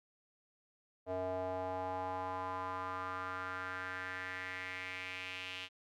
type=tone with band-pass filter sweep; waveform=square; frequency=92.5 Hz; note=F#2; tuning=in tune; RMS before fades=-41 dBFS; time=1.06-5.69 s; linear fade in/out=50 ms; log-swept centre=610 to 2900 Hz; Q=3.7; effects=none